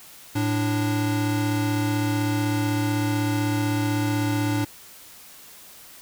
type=tone pair together; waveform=square; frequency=109.87 / 293.7 Hz; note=A2 / D4; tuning=-2 / 0 cents; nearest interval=octave + perfect fourth; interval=1702 cents; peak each=-25 dBFS; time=0.35-4.65 s; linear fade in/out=10 ms; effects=white hiss -46 dBFS RMS until 6.01 s